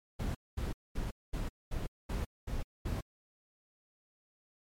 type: noise bursts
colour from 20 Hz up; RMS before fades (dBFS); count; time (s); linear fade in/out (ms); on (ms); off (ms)
brown; -35; 8; 0.19-3.01; 10; 160; 220
effects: MP3 64 kbps